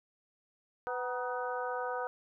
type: harmonic tone with a mistuned harmonic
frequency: 249.6 Hz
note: B3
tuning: 19 cents sharp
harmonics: 2 / 3 / 4 / 5 / 6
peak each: -37 / -39 / -40 / -41 / -42 dBFS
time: 0.87-2.07 s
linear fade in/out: 0 ms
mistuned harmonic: 4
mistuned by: -76 cents
effects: none